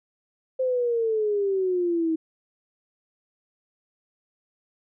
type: exponential sweep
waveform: sine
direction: down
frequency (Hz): 523.3 to 317.3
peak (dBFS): -21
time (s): 0.59-2.16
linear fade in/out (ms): 10
effects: none